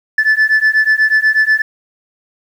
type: beating tone pair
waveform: sine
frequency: 1740 / 1748.2 Hz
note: A6 / A6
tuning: -20 / -12 cents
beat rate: 8.2 Hz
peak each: -10 dBFS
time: 0.18-1.62 s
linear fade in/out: 5 ms
effects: tanh soft clip ceiling -6 dBFS + 7-bit